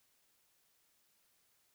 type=silence; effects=white hiss -74 dBFS RMS until 1.74 s